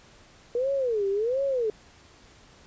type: tone with vibrato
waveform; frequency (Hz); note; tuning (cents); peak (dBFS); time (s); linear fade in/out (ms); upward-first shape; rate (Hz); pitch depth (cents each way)
sine; 466.1; A#4; 0; -23; 0.55-1.7; 2; sine; 1.4; 300
effects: pink hiss -54 dBFS RMS until 2.66 s + resampled to 16000 Hz